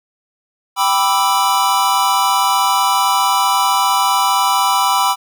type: chord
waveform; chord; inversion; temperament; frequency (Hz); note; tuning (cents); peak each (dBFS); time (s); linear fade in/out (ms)
square; E minor seventh; first; equal; 784 / 987.8 / 1174.7 / 1318.5; G5 / B5 / D6 / E6; 0 / 0 / 0 / 0; -19 / -16 / -21 / -21; 0.76-5.16; 50
effects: none